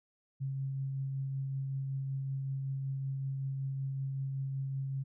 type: tone with tremolo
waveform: sine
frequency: 135.5 Hz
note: C#3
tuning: 39 cents flat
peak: -32 dBFS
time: 0.4-5.04 s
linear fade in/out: 20 ms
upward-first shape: triangle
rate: 5.3 Hz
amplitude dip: 25%
effects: none